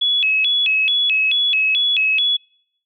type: tone with vibrato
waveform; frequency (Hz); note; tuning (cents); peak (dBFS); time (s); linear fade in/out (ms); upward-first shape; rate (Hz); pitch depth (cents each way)
sine; 2952; F#7; -5; -14; 0.01-2.37; 10; square; 2.3; 240
effects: noise-tail reverb RT60 0.7 s tail -26 dB re dry